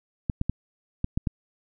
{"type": "clicks", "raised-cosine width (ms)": 5, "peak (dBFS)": -12, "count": 6, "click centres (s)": [0.298, 0.414, 0.496, 1.044, 1.175, 1.272], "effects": []}